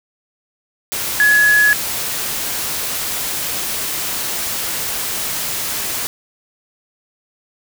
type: tone in noise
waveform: sine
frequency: 1690 Hz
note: G#6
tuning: 30 cents sharp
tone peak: -9 dBFS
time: 1.2-1.73 s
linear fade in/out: 0 ms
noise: white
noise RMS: -22 dBFS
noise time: 0.92-6.07 s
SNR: +10 dB
effects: none